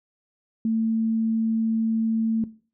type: tone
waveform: sine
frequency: 223.9 Hz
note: A3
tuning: 30 cents sharp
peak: -20 dBFS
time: 0.65-2.44 s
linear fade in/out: 2 ms
effects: noise-tail reverb RT60 0.4 s tail -18 dB re dry